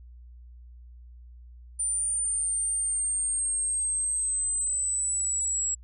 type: linear sweep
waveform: sine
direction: down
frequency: 9160 to 7680 Hz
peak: -25 dBFS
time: 1.79-5.75 s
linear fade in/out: 10 ms
effects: added 60 Hz sine -45 dBFS peak until 5.83 s